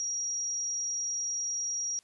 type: tone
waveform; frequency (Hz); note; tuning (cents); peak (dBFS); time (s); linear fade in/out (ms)
sine; 5690; F8; +31; -30; 0-1.99; 0
effects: white hiss -66 dBFS RMS until 2.03 s + resampled to 24000 Hz